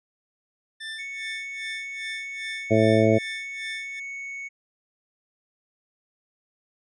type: tone with tremolo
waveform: 25% pulse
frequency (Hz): 1777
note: A6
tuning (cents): +17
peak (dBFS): -28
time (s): 0.8-4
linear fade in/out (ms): 10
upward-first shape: sine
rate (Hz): 2.5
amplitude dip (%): 90
type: tone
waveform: triangle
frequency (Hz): 2217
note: C#7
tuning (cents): 0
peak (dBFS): -31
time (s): 0.98-4.49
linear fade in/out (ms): 20
type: harmonic tone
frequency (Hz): 110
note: A2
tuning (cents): 0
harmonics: 1 / 2 / 3 / 4 / 5 / 6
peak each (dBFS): -23 / -23 / -23 / -23 / -23 / -23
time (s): 2.7-3.19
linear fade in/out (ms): 20
effects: resampled to 22050 Hz